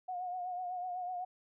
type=tone with vibrato; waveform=sine; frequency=724 Hz; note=F#5; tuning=38 cents flat; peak=-36 dBFS; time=0.08-1.25 s; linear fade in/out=10 ms; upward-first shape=triangle; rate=8 Hz; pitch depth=52 cents each way; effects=none